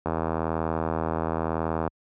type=click train; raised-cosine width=1 ms; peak=-12 dBFS; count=148; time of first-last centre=0.06-1.877 s; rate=80.9 Hz; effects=high-pass 60 Hz 12 dB/octave